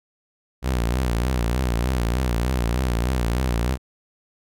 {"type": "tone with vibrato", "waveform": "sawtooth", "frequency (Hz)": 60.9, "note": "B1", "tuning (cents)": -24, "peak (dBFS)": -16, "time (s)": [0.62, 3.78], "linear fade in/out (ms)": 50, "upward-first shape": "triangle", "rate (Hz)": 3.3, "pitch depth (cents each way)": 150, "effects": []}